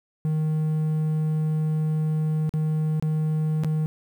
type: tone with dropouts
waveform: triangle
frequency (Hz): 155.56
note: D#3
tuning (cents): 0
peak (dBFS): -19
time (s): 0.25-3.86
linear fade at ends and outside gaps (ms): 0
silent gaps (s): 2.493-2.538 / 2.998-3.025 / 3.636-3.646
effects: 9-bit